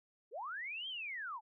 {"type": "linear two-way sweep", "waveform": "sine", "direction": "up then down", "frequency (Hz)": [372.6, 3228, 806], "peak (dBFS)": -40, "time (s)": [0.31, 1.41], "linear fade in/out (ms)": 50, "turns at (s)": 0.88, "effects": []}